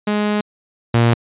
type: tone pair in turn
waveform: sawtooth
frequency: 209 / 117.3 Hz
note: G#3 / A#2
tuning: +11 / +11 cents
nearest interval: minor seventh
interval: 1000 cents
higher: first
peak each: -12 / -7 dBFS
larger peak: second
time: 0.07-0.41 / 0.94-1.14 s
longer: first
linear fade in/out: 5 ms
effects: resampled to 8000 Hz